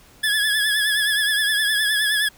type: tone with vibrato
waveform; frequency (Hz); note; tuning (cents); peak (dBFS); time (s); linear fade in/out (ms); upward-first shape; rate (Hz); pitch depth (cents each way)
25% pulse; 1700; G#6; +40; -14; 0.23-2.29; 10; triangle; 9.6; 67
effects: pink hiss -51 dBFS RMS until 2.37 s